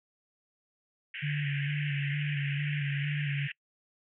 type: band-pass noise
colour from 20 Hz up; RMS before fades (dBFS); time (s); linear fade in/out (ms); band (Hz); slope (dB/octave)
pink; -39; 1.14-3.52; 5; 1600 to 3000; 96
type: tone with vibrato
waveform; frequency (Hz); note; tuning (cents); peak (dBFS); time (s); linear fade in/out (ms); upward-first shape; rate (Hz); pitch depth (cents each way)
sine; 144.4; D3; -29; -29; 1.22-3.48; 20; square; 2.2; 30
effects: noise-tail reverb RT60 0.1 s tail -25 dB re dry